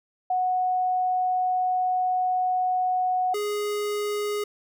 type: tone pair in turn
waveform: sine / square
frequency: 736 / 415.2 Hz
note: F#5 / G#4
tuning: -9 / 0 cents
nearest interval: minor seventh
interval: 991 cents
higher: first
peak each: -21 / -26 dBFS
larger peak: first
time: 0.3-3.34 / 3.34-4.44 s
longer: first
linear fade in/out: 5 ms
effects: none